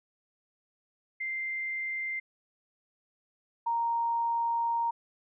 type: tone pair in turn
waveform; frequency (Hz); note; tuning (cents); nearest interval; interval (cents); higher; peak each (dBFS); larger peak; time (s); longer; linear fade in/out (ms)
sine; 2090 / 931; C7 / A#5; -2 / -2; octave + major second; 1400; first; -31 / -26; second; 1.2-2.2 / 3.66-4.91; second; 10
effects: none